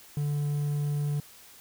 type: tone with quantisation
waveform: triangle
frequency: 146 Hz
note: D3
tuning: 10 cents flat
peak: -24 dBFS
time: 0.17-1.2 s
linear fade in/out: 2 ms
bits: 9
effects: white hiss -52 dBFS RMS until 1.6 s